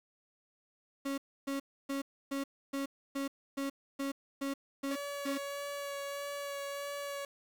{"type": "tone bursts", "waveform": "35% pulse", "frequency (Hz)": 275.7, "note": "C#4", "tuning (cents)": -9, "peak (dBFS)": -32, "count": 11, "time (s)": [1.05, 5.38], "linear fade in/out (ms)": 10, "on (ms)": 130, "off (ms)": 290}
{"type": "tone with vibrato", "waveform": "sawtooth", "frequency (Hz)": 566, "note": "C#5", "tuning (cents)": 36, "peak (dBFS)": -34, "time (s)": [4.91, 7.25], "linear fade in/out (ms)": 2, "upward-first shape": "sine", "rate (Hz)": 1.6, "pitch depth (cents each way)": 13}
{"effects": ["9-bit"]}